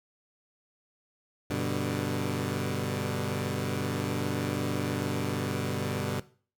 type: chord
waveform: 15% pulse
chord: G major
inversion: none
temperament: equal with one note detuned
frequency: 98 / 124.4 / 146.83 Hz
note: G2 / B2 / D3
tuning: 0 / +13 / 0 cents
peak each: -27 dBFS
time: 1.5-6.2 s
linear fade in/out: 5 ms
effects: noise-tail reverb RT60 0.4 s tail -17 dB re dry